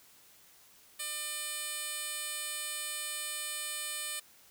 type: tone with band-pass filter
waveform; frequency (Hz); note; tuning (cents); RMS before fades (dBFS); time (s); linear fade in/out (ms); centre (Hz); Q
10% pulse; 600; D5; +37; -38; 0.99-4.2; 10; 12000; 0.64
effects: white hiss -60 dBFS RMS until 4.5 s